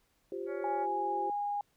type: chord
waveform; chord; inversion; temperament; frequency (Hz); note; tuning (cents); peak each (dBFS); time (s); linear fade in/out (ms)
sine; F suspended second; none; equal; 349.2 / 392 / 523.3; F4 / G4 / C5; 0 / 0 / 0; -40 / -38 / -43; 0.32-1.3; 2
type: harmonic tone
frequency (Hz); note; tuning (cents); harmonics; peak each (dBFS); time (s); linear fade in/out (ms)
280; C#4; +18; 2 / 3 / 4 / 5 / 6 / 7 / 8; -40 / -53 / -56 / -49 / -57 / -58 / -56; 0.46-0.87; 50
type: tone with pitch glide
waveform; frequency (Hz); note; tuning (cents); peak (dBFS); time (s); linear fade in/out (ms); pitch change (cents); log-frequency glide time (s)
sine; 830.6 to 818.7; G#5 to G#5; 0 to -25; -31; 0.64-1.61; 2; -25; 0.87-1.45
effects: pink hiss -73 dBFS RMS until 1.76 s